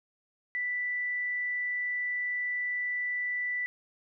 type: tone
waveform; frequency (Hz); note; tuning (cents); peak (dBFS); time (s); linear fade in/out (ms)
sine; 1975.5; B6; 0; -29; 0.55-3.66; 0
effects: none